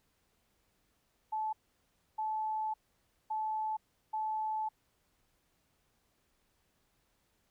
sine tone bursts at uneven times, 868 Hz, A5, 24 cents flat, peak -32 dBFS, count 4, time 1.32-1.53 / 2.18-2.74 / 3.3-3.77 / 4.13-4.69 s, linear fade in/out 10 ms, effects pink hiss -75 dBFS RMS until 7.5 s

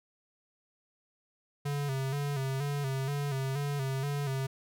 square tone with vibrato, 138.59 Hz, C#3, in tune, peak -31 dBFS, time 1.65-4.47 s, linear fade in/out 10 ms, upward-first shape square, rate 2.1 Hz, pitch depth 59 cents each way, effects none

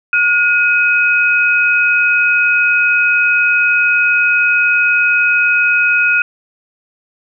sine tone pair together, 1436.7 / 2524 Hz, F6 / D#7, +49 / +24 cents, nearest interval minor seventh, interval 975 cents, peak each -12 dBFS, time 0.13-6.22 s, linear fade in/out 2 ms, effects none

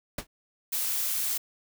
pink noise with exponential decay, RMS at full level -27 dBFS, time 0.18-0.27 s, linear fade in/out 5 ms, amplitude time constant 18 ms
blue noise, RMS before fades -29 dBFS, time 0.72-1.38 s, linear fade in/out 10 ms
effects none

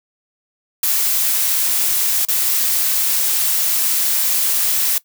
blue noise with dropouts, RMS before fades -17 dBFS, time 0.83-4.98 s, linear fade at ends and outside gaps 2 ms, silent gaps 2.251-2.285 s, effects noise-tail reverb RT60 0.1 s tail -19 dB re dry

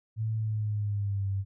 sine tone with pitch glide, 110.4 to 97.79 Hz, A2 to G2, +6 to -4 cents, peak -27 dBFS, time 0.16-1.45 s, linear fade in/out 50 ms, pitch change -210 cents, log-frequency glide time 0.36-1.28 s, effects none

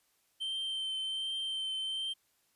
triangle tone with vibrato, 3115 Hz, G7, 12 cents flat, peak -32 dBFS, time 0.4-2.14 s, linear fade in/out 20 ms, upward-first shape triangle, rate 1.3 Hz, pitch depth 19 cents each way, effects white hiss -73 dBFS RMS until 2.55 s + resampled to 32000 Hz

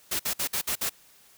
white noise bursts, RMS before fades -28 dBFS, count 6, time 0.11-0.896 s, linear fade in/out 10 ms, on 86 ms, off 54 ms, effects white hiss -57 dBFS RMS until 1.37 s

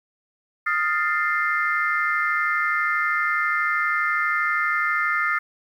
sine chord, F dominant seventh, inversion third, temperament equal with one note detuned, 1244.5 / 1396.9 / 1778.4 / 2093 Hz, Eb6 / F6 / A6 / C7, 0 / 0 / +18 / 0 cents, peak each -25 dBFS, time 0.66-5.39 s, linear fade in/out 10 ms, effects tanh soft clip ceiling -9 dBFS + 9-bit

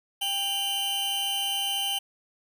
45% pulse tone cluster, 794 / 2833 / 3065 Hz, G5 / F7 / G7, +22 / +24 / -40 cents, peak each -35 / -34 / -27 dBFS, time 0.21-1.99 s, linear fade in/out 10 ms, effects none

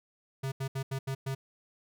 square tone bursts at uneven times, 134.4 Hz, C3, 47 cents sharp, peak -32 dBFS, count 6, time 0.43-0.52 / 0.6-0.68 / 0.75-0.83 / 0.91-0.99 / 1.07-1.15 / 1.26-1.35 s, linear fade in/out 10 ms, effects none

